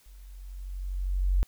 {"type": "tone with level ramp", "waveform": "sine", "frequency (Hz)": 46.25, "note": "F#1", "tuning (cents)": 0, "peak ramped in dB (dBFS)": [-47, -19], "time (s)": [0.06, 1.43], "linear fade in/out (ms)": 0, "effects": ["white hiss -62 dBFS RMS until 1.47 s"]}